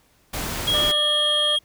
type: noise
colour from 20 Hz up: pink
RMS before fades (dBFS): -28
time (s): 0.33-0.92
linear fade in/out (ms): 10
type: tone with pitch glide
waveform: triangle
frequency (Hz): 3294 to 3258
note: G#7 to G#7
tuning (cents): -15 to -34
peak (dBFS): -17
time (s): 0.67-1.59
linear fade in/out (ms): 10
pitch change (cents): -19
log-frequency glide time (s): 0.88-1.33
type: harmonic tone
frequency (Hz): 597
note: D5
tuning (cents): +28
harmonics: 1 / 2 / 3 / 5 / 6 / 7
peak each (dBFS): -27 / -31 / -34 / -39 / -39 / -45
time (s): 0.73-1.57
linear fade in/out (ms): 20
effects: pink hiss -60 dBFS RMS until 1.64 s